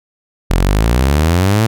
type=exponential sweep; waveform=sawtooth; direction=up; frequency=41.2 to 115.5 Hz; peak=-6 dBFS; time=0.5-1.67 s; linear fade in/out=10 ms; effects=none